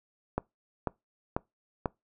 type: click train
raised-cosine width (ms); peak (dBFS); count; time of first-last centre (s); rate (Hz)
1; -14; 4; 0.38-1.858; 2.03
effects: noise-tail reverb RT60 0.2 s tail -24 dB re dry